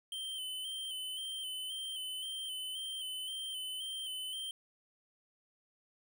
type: tone with vibrato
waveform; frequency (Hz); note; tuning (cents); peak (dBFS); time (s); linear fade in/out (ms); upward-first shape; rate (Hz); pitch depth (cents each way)
square; 3085; G7; -28; -39; 0.12-4.51; 2; square; 1.9; 32
effects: none